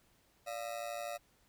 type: ring-modulated tone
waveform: 40% pulse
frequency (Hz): 641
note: E5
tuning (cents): -49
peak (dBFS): -35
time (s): 0.46-1.18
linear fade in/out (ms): 20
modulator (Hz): 56.1
effects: pink hiss -70 dBFS RMS until 1.48 s